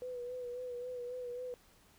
sine tone with vibrato, 493.9 Hz, B4, in tune, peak -39 dBFS, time 0.02-1.54 s, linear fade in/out 0 ms, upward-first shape sine, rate 3.7 Hz, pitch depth 37 cents each way, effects pink hiss -65 dBFS RMS until 1.98 s

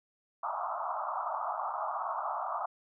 white band-pass noise, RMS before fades -35 dBFS, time 0.43-2.66 s, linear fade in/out 5 ms, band 630 to 1300 Hz, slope 96 dB/octave, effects none

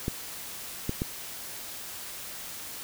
clicks, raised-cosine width 3 ms, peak -15 dBFS, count 3, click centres 0.081 / 0.894 / 1.019 s, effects white hiss -40 dBFS RMS until 2.83 s

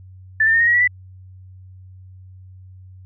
sine tone with pitch steps, 1760 / 1794.9 / 1830.5 / 1866.8 / 1903.8 / 1941.6 / 1980.1 Hz, A6 / A6 / A#6 / A#6 / A#6 / B6 / B6, 0 / +34 / -32 / +2 / +36 / -30 / +4 cents, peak -12 dBFS, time 0.4-0.876 s, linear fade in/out 5 ms, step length 68 ms, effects added 93 Hz sine -39 dBFS peak until 3.05 s

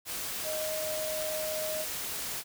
sine tone in noise, 622.3 Hz, D#5, in tune, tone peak -33 dBFS, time 0.43-1.86 s, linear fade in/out 50 ms, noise white, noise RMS -36 dBFS, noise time 0.05-2.44 s, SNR 0 dB, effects none

